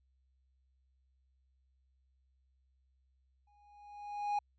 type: tone with exponential growth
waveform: triangle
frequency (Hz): 824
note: G#5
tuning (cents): -14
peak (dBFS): -27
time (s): 3.47-4.39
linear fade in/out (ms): 5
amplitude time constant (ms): 200
effects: added 65 Hz sine -70 dBFS peak until 4.58 s + resampled to 16000 Hz